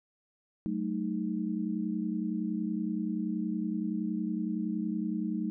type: chord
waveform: sine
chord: D# diminished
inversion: first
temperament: equal with one note detuned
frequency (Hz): 189.32 / 220 / 311.1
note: F#3 / A3 / D#4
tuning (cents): +40 / 0 / 0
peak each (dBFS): -34 / -33 / -35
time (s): 0.66-5.5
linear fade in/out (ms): 0
effects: none